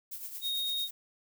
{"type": "noise with tremolo", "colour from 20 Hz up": "violet", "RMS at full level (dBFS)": -39, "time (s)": [0.11, 0.91], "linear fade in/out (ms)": 10, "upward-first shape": "triangle", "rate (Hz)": 9, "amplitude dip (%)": 65}
{"type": "tone", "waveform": "triangle", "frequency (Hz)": 3729, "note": "A#7", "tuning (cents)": 0, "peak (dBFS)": -29, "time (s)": [0.41, 0.89], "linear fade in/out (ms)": 50}
{"effects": []}